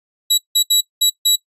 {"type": "tone bursts at uneven times", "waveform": "sawtooth", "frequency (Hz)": 3900, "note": "B7", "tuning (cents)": -23, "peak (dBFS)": -8, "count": 5, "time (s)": [[0.3, 0.38], [0.55, 0.63], [0.7, 0.81], [1.01, 1.1], [1.25, 1.36]], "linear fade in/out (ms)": 10, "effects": ["noise-tail reverb RT60 0.1 s tail -19 dB re dry", "resampled to 32000 Hz"]}